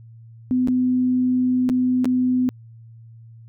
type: tone with dropouts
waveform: sine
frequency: 252.6 Hz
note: B3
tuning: 39 cents sharp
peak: -16 dBFS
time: 0.51-2.49 s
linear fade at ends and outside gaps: 0 ms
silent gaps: 0.674-0.684 / 1.691-1.698 / 2.045-2.055 s
effects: added 114 Hz sine -41 dBFS peak until 3.48 s